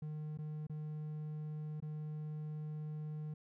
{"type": "tone with dropouts", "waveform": "triangle", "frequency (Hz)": 152.7, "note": "D#3", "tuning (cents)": -32, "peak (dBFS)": -38, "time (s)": [0.02, 3.34], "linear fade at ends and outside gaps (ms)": 5, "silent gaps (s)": [[0.375, 0.386], [0.669, 0.696], [1.803, 1.823]], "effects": []}